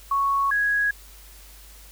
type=tone pair in turn; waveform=sine; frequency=1108.7 / 1661.2 Hz; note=C#6 / G#6; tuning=0 / 0 cents; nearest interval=perfect fifth; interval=700 cents; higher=second; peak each=-19 dBFS; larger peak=neither; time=0.11-0.51 / 0.51-0.91 s; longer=neither; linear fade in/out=5 ms; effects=added 50 Hz sine -46 dBFS peak until 1.91 s + white hiss -49 dBFS RMS until 1.91 s